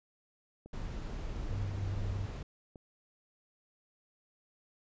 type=click train; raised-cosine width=2 ms; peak=-36 dBFS; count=4; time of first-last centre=0.66-2.758 s; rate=1.43 Hz
type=noise; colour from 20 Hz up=brown; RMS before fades=-39 dBFS; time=0.73-2.43 s; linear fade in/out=5 ms
type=tone; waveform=sine; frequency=98 Hz; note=G2; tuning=in tune; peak=-35 dBFS; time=1.49-2.27 s; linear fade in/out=20 ms
effects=resampled to 16000 Hz

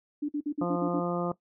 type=tone bursts; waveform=sine; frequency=293.7 Hz; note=D4; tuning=in tune; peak=-26 dBFS; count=7; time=0.22-1.003 s; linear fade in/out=10 ms; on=69 ms; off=50 ms
type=harmonic tone; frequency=174.61 Hz; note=F3; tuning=in tune; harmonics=1 / 2 / 3 / 4 / 5 / 6 / 7; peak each=-31 / -33 / -34 / -37 / -42 / -42 / -38 dBFS; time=0.61-1.32 s; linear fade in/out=5 ms
effects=noise-tail reverb RT60 0.1 s tail -17 dB re dry

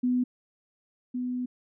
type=tone pair in turn; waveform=sine; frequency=249.2 / 249.2 Hz; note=B3 / B3; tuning=+16 / +16 cents; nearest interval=unison; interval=0 cents; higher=neither; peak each=-22 / -28 dBFS; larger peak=first; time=0.03-0.24 / 1.14-1.46 s; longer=second; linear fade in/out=10 ms; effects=none

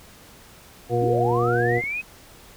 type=harmonic tone; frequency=119.7 Hz; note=A#2; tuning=46 cents sharp; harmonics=1 / 2 / 3 / 4 / 6; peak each=-24 / -33 / -25 / -23 / -26 dBFS; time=0.89-1.82 s; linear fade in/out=50 ms
type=linear sweep; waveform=sine; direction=up; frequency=227 to 2574 Hz; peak=-25 dBFS; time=1.01-2.02 s; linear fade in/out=20 ms
type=click train; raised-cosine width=3 ms; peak=-28 dBFS; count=15; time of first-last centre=1.02-1.839 s; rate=17.1 Hz
effects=pink hiss -48 dBFS RMS until 2.56 s

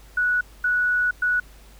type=tone bursts at uneven times; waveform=sine; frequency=1471 Hz; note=F#6; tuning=11 cents flat; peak=-18 dBFS; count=3; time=0.17-0.41 / 0.64-1.11 / 1.22-1.4 s; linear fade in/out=5 ms; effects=added 50 Hz sine -46 dBFS peak until 1.79 s + pink hiss -52 dBFS RMS until 1.79 s

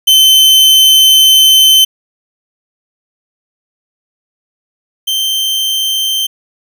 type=tone pair in turn; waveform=40% pulse; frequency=3076 / 3123 Hz; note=G7 / G7; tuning=-33 / -7 cents; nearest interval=unison; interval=26 cents; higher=second; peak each=-3 / -11 dBFS; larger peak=first; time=0.07-1.85 / 5.07-6.27 s; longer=first; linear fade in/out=10 ms; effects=none

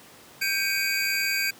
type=tone cluster; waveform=square; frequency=1578 / 2259 / 2489 / 4672 Hz; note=G6 / C#7 / D#7 / D8; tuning=+11 / +32 / 0 / -10 cents; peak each=-30 dBFS; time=0.41-1.51 s; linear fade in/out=10 ms; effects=pink hiss -49 dBFS RMS until 1.59 s + high-pass 150 Hz 12 dB/octave

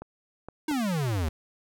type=clicks; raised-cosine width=1 ms; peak=-25 dBFS; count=3; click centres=0.02 / 0.486 / 0.713 s
type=exponential sweep; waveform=square; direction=down; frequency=319.3 to 73.42 Hz; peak=-26 dBFS; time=0.68-1.29 s; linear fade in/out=5 ms
effects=none

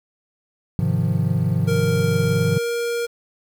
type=chord; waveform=triangle; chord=F minor seventh; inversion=first; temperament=equal; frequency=103.83 / 130.81 / 155.56 / 174.61 Hz; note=Ab2 / C3 / Eb3 / F3; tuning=0 / 0 / 0 / 0 cents; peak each=-21 dBFS; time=0.79-2.58 s; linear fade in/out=0 ms
type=tone with pitch glide; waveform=square; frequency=466.2 to 470.8 Hz; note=A#4 to A#4; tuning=0 to +17 cents; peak=-22 dBFS; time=1.67-3.07 s; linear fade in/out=20 ms; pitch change=+17 cents; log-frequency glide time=2.33-2.7 s
effects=8-bit

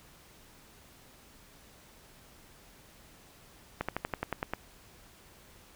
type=slowing click train; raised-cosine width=0.5 ms; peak=-16 dBFS; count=9; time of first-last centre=3.81-4.536 s; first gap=76 ms; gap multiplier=1.05; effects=pink hiss -57 dBFS RMS until 5.75 s

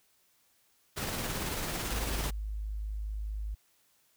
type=noise with tremolo; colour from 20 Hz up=pink; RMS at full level=-34 dBFS; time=0.96-2.31 s; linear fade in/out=20 ms; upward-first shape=square; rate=18 Hz; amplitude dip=25%
type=tone; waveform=sine; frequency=52.3 Hz; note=G#1; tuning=13 cents sharp; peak=-33 dBFS; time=1.91-3.55 s; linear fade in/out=10 ms
effects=white hiss -69 dBFS RMS until 4.16 s

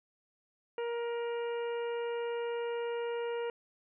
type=harmonic tone; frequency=470.9 Hz; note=A#4; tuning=18 cents sharp; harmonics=1 / 2 / 3 / 4 / 5 / 6; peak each=-33 / -43 / -48 / -51 / -52 / -51 dBFS; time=0.78-3.5 s; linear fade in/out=2 ms; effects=none

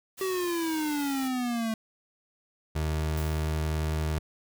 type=noise; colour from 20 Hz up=white; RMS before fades=-42 dBFS; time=0.17-1.29 s; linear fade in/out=20 ms
type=exponential sweep; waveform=square; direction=down; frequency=385.1 to 219.5 Hz; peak=-28 dBFS; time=0.21-1.74 s; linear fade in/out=2 ms
type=tone; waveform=30% pulse; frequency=77.78 Hz; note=D#2; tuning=in tune; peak=-24 dBFS; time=2.75-4.19 s; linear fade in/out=10 ms
type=noise with exponential decay; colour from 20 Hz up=blue; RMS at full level=-42 dBFS; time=3.17-3.82 s; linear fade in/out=5 ms; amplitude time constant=140 ms
effects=none

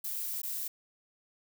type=noise with dropouts; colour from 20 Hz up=violet; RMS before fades=-36 dBFS; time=0.04-0.68 s; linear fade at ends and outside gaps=5 ms; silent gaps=0.418-0.432 s; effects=none

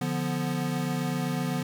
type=chord; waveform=square; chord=B diminished; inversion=first; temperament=equal; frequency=146.83 / 174.61 / 246.9 Hz; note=D3 / F3 / B3; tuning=0 / 0 / 0 cents; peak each=-32 dBFS; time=0.01-1.63 s; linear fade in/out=5 ms; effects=10-bit

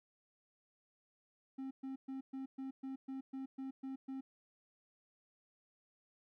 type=tone bursts; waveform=triangle; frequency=266.7 Hz; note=C4; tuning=33 cents sharp; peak=-39 dBFS; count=11; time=1.58-4.21 s; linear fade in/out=10 ms; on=130 ms; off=120 ms; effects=none

